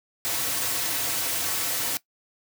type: noise with comb filter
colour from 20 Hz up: white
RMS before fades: -27 dBFS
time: 0.25-1.97 s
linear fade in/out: 0 ms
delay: 4.9 ms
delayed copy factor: -0.6
effects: noise-tail reverb RT60 0.1 s tail -19 dB re dry + high-pass 100 Hz 12 dB/octave